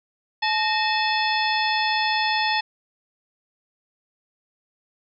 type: harmonic tone with a mistuned harmonic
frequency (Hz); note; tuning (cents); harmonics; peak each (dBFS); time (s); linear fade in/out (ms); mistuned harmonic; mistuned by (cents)
865; A5; -30; 1 / 2 / 3 / 4 / 5 / 6; -23 / -26 / -28 / -29 / -30 / -31; 0.42-2.61; 10; 2; +110
effects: none